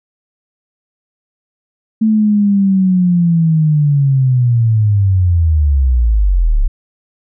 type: linear sweep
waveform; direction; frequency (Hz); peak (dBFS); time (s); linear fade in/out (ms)
sine; down; 221.4 to 31.9; -8; 2.01-6.68; 10
effects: none